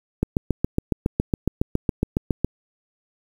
click train, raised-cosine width 3 ms, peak -6 dBFS, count 17, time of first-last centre 0.23-2.446 s, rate 7.22 Hz, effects 7-bit

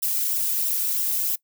violet noise with flanger, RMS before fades -24 dBFS, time 0.02-1.36 s, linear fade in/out 10 ms, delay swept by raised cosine 0.45 to 1.85 ms, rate 3.1 Hz, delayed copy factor -0.5, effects noise-tail reverb RT60 0.1 s tail -22 dB re dry

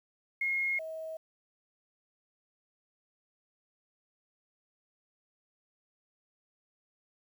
sine tone pair in turn, 2152 / 639.8 Hz, C7 / D#5, +48 / +48 cents, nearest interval octave + major sixth, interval 2100 cents, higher first, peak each -28 / -37 dBFS, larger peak first, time 0.41-0.79 / 0.79-1.17 s, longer neither, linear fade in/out 5 ms, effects 10-bit

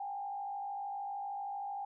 sine tone with frequency modulation, 802 Hz, G5, 39 cents sharp, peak -37 dBFS, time 0-1.85 s, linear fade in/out 5 ms, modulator 53.1 Hz, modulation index 0.63, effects none

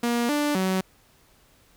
sawtooth tone with pitch steps, 237.6 / 294 / 188.1 Hz, A#3 / D4 / F#3, +33 / +2 / +29 cents, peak -18 dBFS, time 0.03-0.81 s, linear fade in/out 5 ms, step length 260 ms, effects pink hiss -59 dBFS RMS until 1.76 s

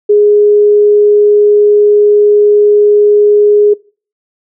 sine tone, 415.3 Hz, G#4, in tune, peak -3 dBFS, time 0.09-3.74 s, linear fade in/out 10 ms, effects noise-tail reverb RT60 0.4 s tail -23 dB re dry

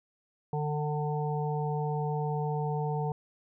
harmonic tone, 149.5 Hz, D3, 31 cents sharp, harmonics 1 / 3 / 5 / 6, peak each -30 / -35 / -37 / -38 dBFS, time 0.53-3.12 s, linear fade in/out 2 ms, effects none

